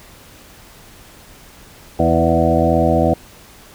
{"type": "harmonic tone with a mistuned harmonic", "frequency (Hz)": 82.41, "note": "E2", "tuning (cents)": 0, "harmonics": [1, 2, 3, 4, 6, 7, 8, 9], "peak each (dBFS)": [-20, -20, -20, -20, -20, -20, -20, -20], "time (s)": [1.99, 3.14], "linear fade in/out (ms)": 5, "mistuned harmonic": 7, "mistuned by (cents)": 20, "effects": ["pink hiss -43 dBFS RMS until 3.74 s"]}